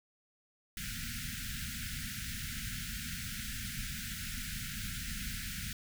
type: band-stop noise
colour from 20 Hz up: pink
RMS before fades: -40 dBFS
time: 0.77-5.73 s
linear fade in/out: 2 ms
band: 250 to 1400 Hz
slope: 96 dB/octave
effects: none